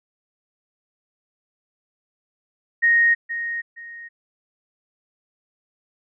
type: tone with echo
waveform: sine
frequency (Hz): 1864.7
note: A#6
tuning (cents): 0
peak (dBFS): -13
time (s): 2.82-3.15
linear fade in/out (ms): 20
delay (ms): 470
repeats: 2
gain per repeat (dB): -11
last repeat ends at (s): 4.09
effects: none